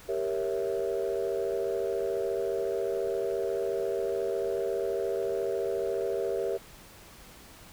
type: chord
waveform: sine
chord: G diminished seventh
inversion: none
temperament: equal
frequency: 392 / 466.2 / 554.4 / 659.3 Hz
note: G4 / Bb4 / Db5 / Fb5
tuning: 0 / 0 / 0 / 0 cents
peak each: -30 / -31 / -34 / -35 dBFS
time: 0.08-6.58 s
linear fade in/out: 20 ms
effects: tanh soft clip ceiling -21 dBFS + pink hiss -51 dBFS RMS until 7.72 s